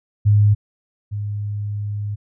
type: tone pair in turn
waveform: sine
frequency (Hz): 103.83 / 103.39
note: G#2 / G#2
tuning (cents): 0 / -7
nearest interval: unison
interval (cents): 7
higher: first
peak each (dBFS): -10 / -22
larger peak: first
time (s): 0.25-0.55 / 1.11-2.16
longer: second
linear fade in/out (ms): 20
effects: none